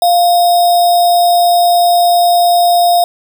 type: tone with sample-and-hold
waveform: sine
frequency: 698.5 Hz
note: F5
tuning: in tune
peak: -6 dBFS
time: 0.02-3.04 s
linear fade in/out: 2 ms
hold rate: 4410 Hz
effects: none